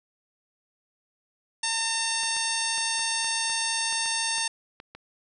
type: harmonic tone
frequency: 906 Hz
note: A#5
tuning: 50 cents flat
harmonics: 1 / 2 / 3 / 4 / 5 / 6 / 7 / 9 / 10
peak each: -34 / -34 / -34 / -34 / -34 / -34 / -34 / -34 / -34 dBFS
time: 1.63-4.48 s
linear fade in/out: 5 ms
type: clicks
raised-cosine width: 0.3 ms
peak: -26 dBFS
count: 11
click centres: 2.234 / 2.366 / 2.78 / 2.993 / 3.245 / 3.499 / 3.926 / 4.059 / 4.382 / 4.801 / 4.95 s
effects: none